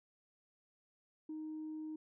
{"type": "tone", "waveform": "sine", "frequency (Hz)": 311.1, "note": "D#4", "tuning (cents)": 0, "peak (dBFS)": -40, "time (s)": [1.29, 1.96], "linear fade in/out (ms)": 5, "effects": ["tanh soft clip ceiling -38 dBFS"]}